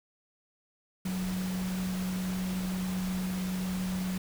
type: tone in noise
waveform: sine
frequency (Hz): 185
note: F#3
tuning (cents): 0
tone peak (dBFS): -30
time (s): 1.05-4.18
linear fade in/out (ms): 5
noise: pink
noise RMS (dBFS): -41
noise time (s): 1.05-4.18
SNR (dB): +8
effects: none